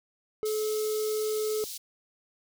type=tone; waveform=triangle; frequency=430.2 Hz; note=A4; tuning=39 cents flat; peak=-25 dBFS; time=0.43-1.64 s; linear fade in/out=0 ms
type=high-pass noise; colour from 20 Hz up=pink; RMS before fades=-39 dBFS; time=0.45-1.78 s; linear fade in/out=10 ms; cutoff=3900 Hz; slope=24 dB/octave
effects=none